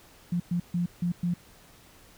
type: tone bursts at uneven times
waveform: sine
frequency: 174.61 Hz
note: F3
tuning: in tune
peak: -24 dBFS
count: 5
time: 0.32-0.4 / 0.51-0.6 / 0.74-0.86 / 1.02-1.12 / 1.23-1.34 s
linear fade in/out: 5 ms
effects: pink hiss -55 dBFS RMS until 2.17 s